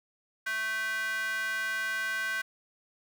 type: tone with high-pass filter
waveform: square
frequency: 220 Hz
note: A3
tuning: in tune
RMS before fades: -32 dBFS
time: 0.46-2.42 s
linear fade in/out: 10 ms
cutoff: 1600 Hz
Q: 5.5
effects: none